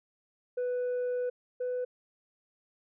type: tone pair in turn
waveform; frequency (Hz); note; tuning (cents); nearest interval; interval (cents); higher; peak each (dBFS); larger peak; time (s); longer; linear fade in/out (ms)
sine; 495.1 / 498.5; B4 / B4; +4 / +16; unison; 12; second; -26 / -28; first; 0.57-1.3 / 1.6-1.85; first; 10
effects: tanh soft clip ceiling -28 dBFS